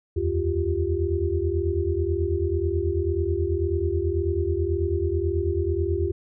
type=tone cluster; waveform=sine; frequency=78.5 / 87.7 / 349 / 390.9 Hz; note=D#2 / F2 / F4 / G4; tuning=+16 / +8 / -1 / -5 cents; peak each=-27 dBFS; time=0.16-6.12 s; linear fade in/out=10 ms; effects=none